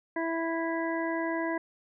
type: harmonic tone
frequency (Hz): 329.6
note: E4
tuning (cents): 0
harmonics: 1 / 2 / 3 / 5 / 6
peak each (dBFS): -31 / -34 / -36 / -38 / -39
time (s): 0.16-1.58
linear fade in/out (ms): 5
effects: none